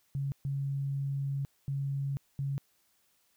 sine tone bursts at uneven times, 138.59 Hz, C#3, in tune, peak -30 dBFS, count 4, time 0.15-0.32 / 0.45-1.45 / 1.68-2.17 / 2.39-2.58 s, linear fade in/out 0 ms, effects white hiss -71 dBFS RMS until 3.36 s

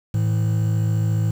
triangle tone pair together, 108.79 / 163 Hz, A2 / E3, -19 / -19 cents, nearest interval perfect fifth, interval 700 cents, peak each -16 / -23 dBFS, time 0.14-1.31 s, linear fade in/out 5 ms, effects 7-bit

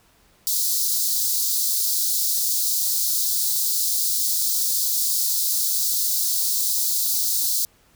white high-pass noise, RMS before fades -22 dBFS, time 0.47-7.65 s, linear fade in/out 0 ms, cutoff 4000 Hz, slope 48 dB/octave, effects pink hiss -58 dBFS RMS until 7.95 s

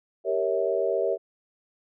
sine chord, G diminished seventh, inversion none, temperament equal with one note detuned, 392 / 466.2 / 554.4 / 650.2 Hz, G4 / Bb4 / Db5 / Fb5, 0 / 0 / 0 / -24 cents, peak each -28 dBFS, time 0.24-1.18 s, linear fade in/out 50 ms, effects none

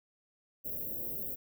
white band-stop noise, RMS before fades -38 dBFS, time 0.64-1.36 s, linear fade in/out 20 ms, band 600 to 13000 Hz, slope 48 dB/octave, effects none

